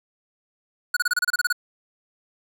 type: tone bursts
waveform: square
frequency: 1462 Hz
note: F#6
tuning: 21 cents flat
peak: -19 dBFS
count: 11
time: 0.94-1.527 s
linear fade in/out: 5 ms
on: 27 ms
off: 29 ms
effects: none